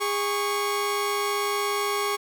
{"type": "tone pair together", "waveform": "sawtooth", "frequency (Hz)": [408.5, 1108], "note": ["G#4", "C#6"], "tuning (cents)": [-29, -1], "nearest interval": "octave + perfect fourth", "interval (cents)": 1728, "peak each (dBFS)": -23, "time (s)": [0, 2.17], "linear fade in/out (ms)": 20, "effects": []}